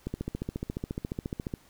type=click train; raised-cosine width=3 ms; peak=-19 dBFS; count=22; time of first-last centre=0.07-1.539 s; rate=14.3 Hz; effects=pink hiss -60 dBFS RMS until 1.69 s